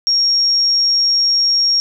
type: tone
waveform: sine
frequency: 5570 Hz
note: F8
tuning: 5 cents flat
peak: -11 dBFS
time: 0.07-1.8 s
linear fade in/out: 0 ms
effects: none